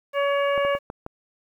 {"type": "harmonic tone", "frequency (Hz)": 564, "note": "C#5", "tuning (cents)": 30, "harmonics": [1, 2, 3, 4, 5], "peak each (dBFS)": [-21, -27, -31, -33, -35], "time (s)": [0.13, 0.79], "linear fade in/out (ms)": 50}
{"type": "clicks", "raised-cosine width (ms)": 1, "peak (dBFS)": -19, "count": 5, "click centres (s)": [0.578, 0.65, 0.751, 0.901, 1.064]}
{"effects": ["9-bit"]}